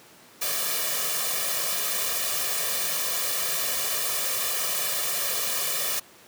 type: noise with comb filter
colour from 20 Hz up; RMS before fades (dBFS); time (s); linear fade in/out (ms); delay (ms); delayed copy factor
white; -27; 0.41-6; 10; 1.7; +0.85
effects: pink hiss -51 dBFS RMS until 6.27 s + high-pass 200 Hz 12 dB/octave